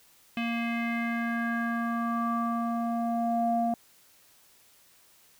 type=tone with low-pass filter sweep; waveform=square; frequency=233.1 Hz; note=A#3; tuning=in tune; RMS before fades=-29 dBFS; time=0.37-3.74 s; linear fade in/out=2 ms; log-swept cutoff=2700 to 640 Hz; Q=4.8; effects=white hiss -60 dBFS RMS until 5.39 s